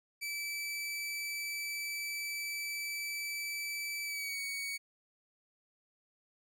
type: tone with pitch glide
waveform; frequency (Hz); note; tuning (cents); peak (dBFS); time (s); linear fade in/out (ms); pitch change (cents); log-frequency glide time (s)
sawtooth; 2313 to 2241; D7 to C#7; -27 to +18; -33; 0.21-4.78; 20; -55; 4.04-4.37
effects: none